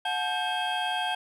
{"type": "tone cluster", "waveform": "triangle", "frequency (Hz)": [727, 865, 1579, 2587, 3234], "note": ["F#5", "A5", "G6", "E7", "G#7"], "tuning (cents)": [-31, -30, 12, -33, -47], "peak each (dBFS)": [-29, -31, -32, -37, -31], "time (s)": [0.05, 1.15], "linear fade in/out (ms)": 5, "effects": []}